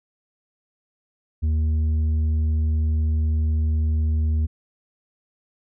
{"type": "tone with tanh clipping", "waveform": "sine", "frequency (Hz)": 78, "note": "D#2", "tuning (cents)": 5, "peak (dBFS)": -19, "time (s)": [1.42, 4.47], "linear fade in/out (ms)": 20, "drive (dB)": 5, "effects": []}